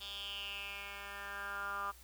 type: tone with band-pass filter sweep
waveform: 10% pulse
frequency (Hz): 200.4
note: G3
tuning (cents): +38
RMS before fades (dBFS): -43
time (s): 0-1.92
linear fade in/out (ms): 20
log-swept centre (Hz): 3700 to 1200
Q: 6.1
effects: added 60 Hz sine -58 dBFS peak until 2.03 s + white hiss -60 dBFS RMS until 2.03 s